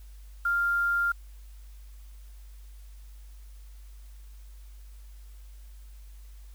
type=tone with quantisation; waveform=sine; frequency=1396.9 Hz; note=F6; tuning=in tune; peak=-23 dBFS; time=0.45-1.12 s; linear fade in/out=5 ms; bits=8; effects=added 50 Hz sine -44 dBFS peak until 6.54 s + white hiss -62 dBFS RMS until 6.54 s